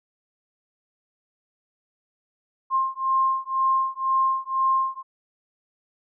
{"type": "beating tone pair", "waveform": "sine", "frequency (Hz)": [1059, 1061], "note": ["C6", "C6"], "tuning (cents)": [21, 24], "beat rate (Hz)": 2, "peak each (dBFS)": -23, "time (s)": [2.7, 5.03], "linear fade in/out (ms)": 50, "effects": []}